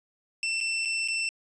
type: tone with dropouts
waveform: sawtooth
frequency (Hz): 2681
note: E7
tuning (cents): +29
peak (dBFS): -23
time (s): 0.43-1.29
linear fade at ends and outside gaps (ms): 1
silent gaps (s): 0.604-0.61 / 0.851-0.856 / 1.077-1.084
effects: resampled to 22050 Hz + 10-bit